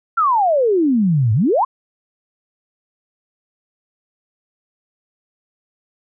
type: exponential two-way sweep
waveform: sine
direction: down then up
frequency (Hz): 1400 to 102.9 to 1120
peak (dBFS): -12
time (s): 0.17-1.65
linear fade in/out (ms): 10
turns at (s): 1.33
effects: none